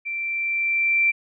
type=tone with level ramp; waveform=sine; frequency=2349 Hz; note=D7; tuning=in tune; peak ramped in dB=-26 to -15 dBFS; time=0.05-1.12 s; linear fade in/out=20 ms; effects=none